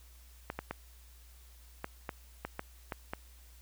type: clicks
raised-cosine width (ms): 0.5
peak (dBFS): -21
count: 9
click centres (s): 0.501 / 0.59 / 0.71 / 1.844 / 2.092 / 2.45 / 2.594 / 2.922 / 3.135
effects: added 60 Hz sine -54 dBFS peak until 3.61 s + white hiss -62 dBFS RMS until 3.61 s